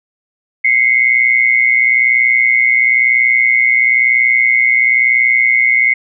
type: tone pair together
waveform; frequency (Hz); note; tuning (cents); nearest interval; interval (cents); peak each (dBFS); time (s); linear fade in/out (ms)
sine; 2064 / 2185; C7 / C#7; -24 / -26; minor second; 98; -11; 0.64-5.94; 10
effects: none